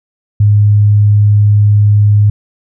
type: tone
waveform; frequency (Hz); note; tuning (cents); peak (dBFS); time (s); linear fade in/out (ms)
sine; 103.83; G#2; 0; -4; 0.4-2.3; 5
effects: none